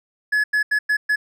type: tone bursts at uneven times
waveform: triangle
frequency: 1700 Hz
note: G#6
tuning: 40 cents sharp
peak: -14 dBFS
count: 5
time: 0.32-0.44 / 0.53-0.63 / 0.71-0.79 / 0.89-0.97 / 1.09-1.16 s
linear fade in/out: 10 ms
effects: none